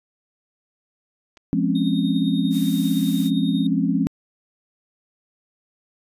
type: clicks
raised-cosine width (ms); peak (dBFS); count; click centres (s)
0.2; -31; 2; 1.371 / 1.374
type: chord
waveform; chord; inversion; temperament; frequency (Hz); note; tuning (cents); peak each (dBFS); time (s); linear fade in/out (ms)
sine; Db major seventh; first; just; 173.24 / 207.9 / 259.9 / 277.2; F3 / Ab3 / C4 / Db4; -14 / +2 / -11 / 0; -23; 1.53-4.07; 0
type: tone with tremolo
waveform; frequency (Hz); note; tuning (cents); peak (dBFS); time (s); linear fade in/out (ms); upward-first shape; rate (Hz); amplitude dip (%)
triangle; 3700; A#7; -14; -31; 1.75-3.67; 5; sine; 10; 45
type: noise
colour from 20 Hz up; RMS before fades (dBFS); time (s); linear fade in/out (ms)
blue; -36; 2.5-3.31; 50
effects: resampled to 32000 Hz